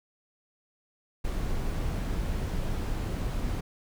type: noise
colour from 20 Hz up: brown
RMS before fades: -30 dBFS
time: 1.24-3.61 s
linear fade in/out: 10 ms
effects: none